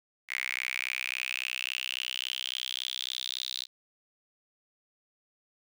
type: tone with high-pass filter sweep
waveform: sawtooth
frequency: 63.6 Hz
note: C2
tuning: 48 cents flat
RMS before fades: -35 dBFS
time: 0.28-3.67 s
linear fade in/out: 50 ms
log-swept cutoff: 2100 to 3900 Hz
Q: 7.3
effects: none